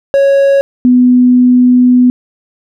triangle / sine tone pair in turn, 553 / 248.8 Hz, C#5 / B3, -4 / +13 cents, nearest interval octave + major second, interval 1383 cents, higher first, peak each -3 dBFS, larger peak neither, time 0.14-0.61 / 0.85-2.1 s, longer second, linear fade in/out 0 ms, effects none

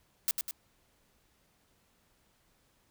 blue noise with echo, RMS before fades -28 dBFS, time 0.28-0.31 s, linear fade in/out 0 ms, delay 100 ms, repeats 2, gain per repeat -5 dB, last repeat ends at 0.51 s, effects pink hiss -70 dBFS RMS until 2.9 s

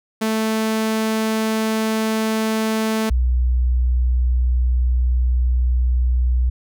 sawtooth / sine tone pair in turn, 220 / 61.74 Hz, A3 / B1, 0 / 0 cents, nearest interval octave + minor seventh, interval 2200 cents, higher first, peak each -14 dBFS, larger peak neither, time 0.21-3.1 / 3.1-6.5 s, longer second, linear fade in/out 10 ms, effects none

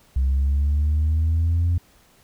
sine linear sweep, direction up, 65 to 87.31 Hz, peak -15 dBFS, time 0.16-1.78 s, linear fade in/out 5 ms, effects tanh soft clip ceiling -15 dBFS + pink hiss -56 dBFS RMS until 2.23 s

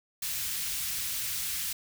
white band-stop noise, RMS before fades -33 dBFS, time 0.22-1.73 s, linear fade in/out 5 ms, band 130 to 1900 Hz, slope 12 dB/octave, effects none

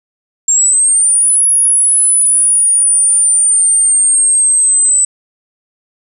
sine exponential two-way sweep, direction up then down, 7380 to 10510 to 7990 Hz, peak -6 dBFS, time 0.48-5.05 s, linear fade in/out 5 ms, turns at 1.46 s, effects tanh soft clip ceiling -2 dBFS

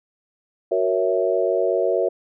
sine chord, F# dominant seventh, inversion none, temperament equal, 370 / 466.2 / 554.4 / 659.3 Hz, F#4 / A#4 / C#5 / E5, 0 / 0 / 0 / 0 cents, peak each -23 dBFS, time 0.71-2.09 s, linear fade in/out 10 ms, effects none

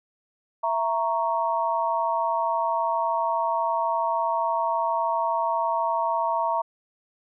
sine chord, A# diminished, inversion second, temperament equal with one note detuned, 664.6 / 932.3 / 1108.7 Hz, E5 / A#5 / C#6, +14 / 0 / 0 cents, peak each -27 / -24 / -29 dBFS, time 0.63-6.62 s, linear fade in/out 10 ms, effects none

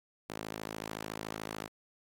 sawtooth tone with high-pass filter, 53.7 Hz, A1, 41 cents flat, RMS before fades -42 dBFS, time 0.29-1.68 s, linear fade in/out 10 ms, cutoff 250 Hz, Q 0.65, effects AAC 48 kbps

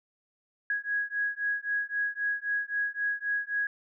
sine beating tone pair, 1657 / 1660.8 Hz, G#6 / G#6, -4 / 0 cents, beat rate 3.8 Hz, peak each -31 dBFS, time 0.7-3.67 s, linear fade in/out 2 ms, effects none

